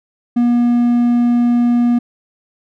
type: tone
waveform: triangle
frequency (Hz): 240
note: B3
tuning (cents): -49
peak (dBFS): -8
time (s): 0.36-1.99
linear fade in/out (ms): 10
effects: none